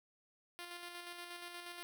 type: tone with tremolo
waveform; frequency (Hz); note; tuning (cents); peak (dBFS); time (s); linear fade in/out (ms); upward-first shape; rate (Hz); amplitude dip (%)
5% pulse; 349.2; F4; 0; -34; 0.59-1.83; 0; square; 8.4; 35
effects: none